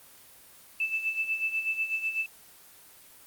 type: tone with tremolo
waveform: sine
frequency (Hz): 2637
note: E7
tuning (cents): 0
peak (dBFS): -24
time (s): 0.8-2.26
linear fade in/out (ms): 2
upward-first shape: sine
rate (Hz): 8.1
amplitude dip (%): 70
effects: white hiss -53 dBFS RMS until 3.26 s + Opus 24 kbps